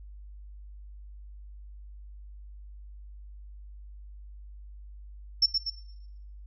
sine tone with echo, 5400 Hz, E8, 41 cents sharp, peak -18 dBFS, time 5.42-5.46 s, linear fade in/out 5 ms, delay 120 ms, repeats 2, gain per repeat -5 dB, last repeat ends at 5.7 s, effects noise-tail reverb RT60 0.9 s tail -20 dB re dry + added 50 Hz sine -43 dBFS peak until 6.46 s

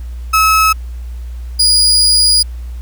35% pulse tone pair in turn, 1292 / 4896 Hz, E6 / D#8, -35 / -29 cents, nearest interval octave + major seventh, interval 2306 cents, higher second, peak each -6 dBFS, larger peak neither, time 0.33-0.73 / 1.59-2.43 s, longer second, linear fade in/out 10 ms, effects added 60 Hz sine -22 dBFS peak until 2.81 s + pink hiss -47 dBFS RMS until 2.81 s

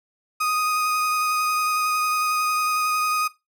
35% pulse tone with vibrato, 1244.5 Hz, D#6, in tune, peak -19 dBFS, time 0.4-3.28 s, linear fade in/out 10 ms, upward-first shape sine, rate 11 Hz, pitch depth 11 cents each way, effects noise-tail reverb RT60 0.2 s tail -17 dB re dry

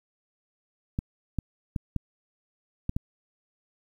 clicks, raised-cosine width 5 ms, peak -15 dBFS, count 6, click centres 0.989 / 1.387 / 1.762 / 1.963 / 2.894 / 2.965 s, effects 9-bit

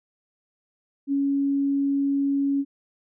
sine tone, 278.6 Hz, C#4, 9 cents sharp, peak -20 dBFS, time 1.07-2.65 s, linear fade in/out 50 ms, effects none

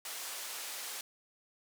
white band-pass noise, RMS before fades -42 dBFS, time 0.05-1.01 s, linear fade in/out 2 ms, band 520 to 12000 Hz, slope 12 dB/octave, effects none

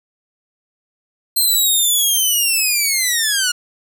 10% pulse linear sweep, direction down, 4186 to 1414 Hz, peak -6 dBFS, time 1.36-3.52 s, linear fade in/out 10 ms, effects none

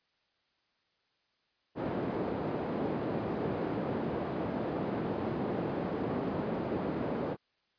white band-pass noise, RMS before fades -34 dBFS, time 1.75-7.37 s, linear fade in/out 50 ms, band 140 to 450 Hz, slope 12 dB/octave, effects white hiss -75 dBFS RMS until 7.78 s + resampled to 11025 Hz

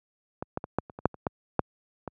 clicks, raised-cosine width 1 ms, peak -18 / -15 / -20 / -10 / -28 / -25 / -6 / -28 / -12 / -7 / -20 dBFS, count 11, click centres 0.425 / 0.574 / 0.641 / 0.786 / 0.898 / 0.989 / 1.056 / 1.143 / 1.268 / 1.593 / 2.077 s, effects high-pass 80 Hz 12 dB/octave

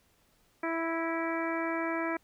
harmonic tone with a mistuned harmonic, 329.6 Hz, E4, in tune, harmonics 1 / 2 / 3 / 4 / 5 / 6 / 7, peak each -33 / -36 / -38 / -39 / -40 / -41 / -41 dBFS, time 0.63-2.17 s, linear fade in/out 5 ms, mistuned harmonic 6, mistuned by -18 cents, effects pink hiss -68 dBFS RMS until 2.23 s

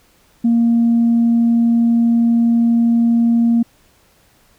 sine tone, 233.1 Hz, A#3, in tune, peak -9 dBFS, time 0.44-3.63 s, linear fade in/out 10 ms, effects tanh soft clip ceiling -7 dBFS + pink hiss -54 dBFS RMS until 4.58 s

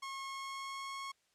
sawtooth tone with pitch glide, 1085 to 1093.8 Hz, C#6 to C#6, -37 to -23 cents, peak -37 dBFS, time 0.02-1.12 s, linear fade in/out 10 ms, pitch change +14 cents, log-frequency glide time 0.25-1.01 s, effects white hiss -75 dBFS RMS until 1.34 s + low-pass 8000 Hz 12 dB/octave

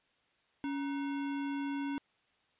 sine tone with sample-and-hold, 280.4 Hz, C#4, 20 cents sharp, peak -33 dBFS, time 0.64-1.98 s, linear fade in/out 0 ms, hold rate 1225 Hz, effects white hiss -72 dBFS RMS until 2.59 s + resampled to 8000 Hz

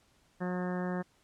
harmonic tone, 180.6 Hz, F#3, 42 cents flat, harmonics 1 / 2 / 3 / 4 / 5 / 6 / 7 / 8 / 9 / 10, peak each -33 / -39 / -41 / -44 / -47 / -48 / -49 / -53 / -47 / -49 dBFS, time 0.4-1.03 s, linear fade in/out 20 ms, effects pink hiss -68 dBFS RMS until 1.23 s + low-pass 10000 Hz 12 dB/octave

